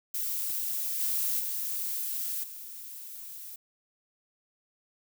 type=noise with level steps; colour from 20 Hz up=violet; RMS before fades=-32 / -29 / -33 / -43 dBFS; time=0.14-3.56 s; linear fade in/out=5 ms; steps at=1 / 1.39 / 2.43 s; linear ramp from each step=10 ms; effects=none